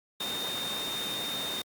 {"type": "tone in noise", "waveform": "sine", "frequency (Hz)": 3661, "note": "A#7", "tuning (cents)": -32, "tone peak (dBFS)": -33, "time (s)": [0.2, 1.62], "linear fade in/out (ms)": 5, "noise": "pink", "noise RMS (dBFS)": -36, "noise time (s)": [0.2, 1.62], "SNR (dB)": 0, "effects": ["high-pass 200 Hz 12 dB/octave", "Opus 48 kbps"]}